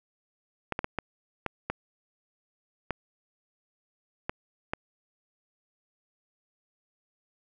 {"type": "clicks", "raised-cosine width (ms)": 0.5, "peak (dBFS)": -14, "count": 9, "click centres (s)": [0.723, 0.791, 0.844, 0.987, 1.463, 1.7, 2.907, 4.295, 4.735], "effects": []}